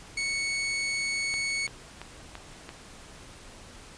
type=tone; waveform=sawtooth; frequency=2217 Hz; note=C#7; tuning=in tune; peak=-24 dBFS; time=0.17-1.67 s; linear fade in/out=5 ms
type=click train; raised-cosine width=0.3 ms; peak=-23 dBFS; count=5; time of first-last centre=1.34-2.691 s; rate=2.96 Hz
effects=pink hiss -48 dBFS RMS until 3.97 s + resampled to 22050 Hz